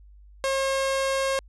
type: tone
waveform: sawtooth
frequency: 539 Hz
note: C#5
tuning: 49 cents flat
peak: -19 dBFS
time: 0.44-1.39 s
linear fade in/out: 0 ms
effects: added 50 Hz sine -47 dBFS peak until 1.48 s + resampled to 24000 Hz